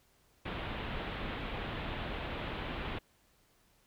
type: low-pass noise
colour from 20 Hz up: pink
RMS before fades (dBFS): -39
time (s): 0.45-2.99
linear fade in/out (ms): 10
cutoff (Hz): 3600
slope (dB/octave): 48
effects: pink hiss -69 dBFS RMS until 3.86 s